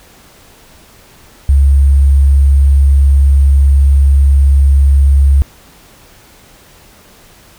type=tone with sample-and-hold; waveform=sine; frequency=69.2 Hz; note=C#2; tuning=2 cents flat; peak=-4 dBFS; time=1.49-5.42 s; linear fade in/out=0 ms; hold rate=8820 Hz; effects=pink hiss -42 dBFS RMS until 7.58 s